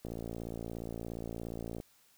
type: click train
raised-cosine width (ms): 2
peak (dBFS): -27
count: 101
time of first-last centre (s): 0.05-1.801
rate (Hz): 57.1
effects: white hiss -66 dBFS RMS until 2.17 s